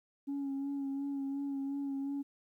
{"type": "tone with vibrato", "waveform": "sine", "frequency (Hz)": 277.2, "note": "C#4", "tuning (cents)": 0, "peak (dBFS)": -32, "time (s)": [0.27, 2.23], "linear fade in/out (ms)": 20, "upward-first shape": "sine", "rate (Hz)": 2.8, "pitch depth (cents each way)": 27, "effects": ["tanh soft clip ceiling -32 dBFS", "12-bit"]}